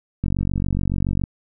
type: click train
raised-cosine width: 5 ms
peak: -10 dBFS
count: 48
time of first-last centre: 0.24-1.238 s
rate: 47.1 Hz
effects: none